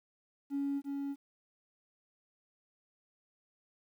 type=tone with echo; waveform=triangle; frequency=280 Hz; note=C#4; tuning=18 cents sharp; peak=-28 dBFS; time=0.5-0.82 s; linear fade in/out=50 ms; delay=340 ms; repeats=1; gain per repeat=-4 dB; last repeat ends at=1.16 s; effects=tanh soft clip ceiling -28 dBFS + 11-bit